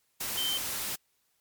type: tone in noise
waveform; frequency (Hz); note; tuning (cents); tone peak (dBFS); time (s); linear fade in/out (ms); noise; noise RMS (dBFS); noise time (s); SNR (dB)
sine; 3100; G7; -20; -29; 0.37-0.58; 10; white; -34; 0.2-0.96; +2
effects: white hiss -73 dBFS RMS until 1.4 s + MP3 96 kbps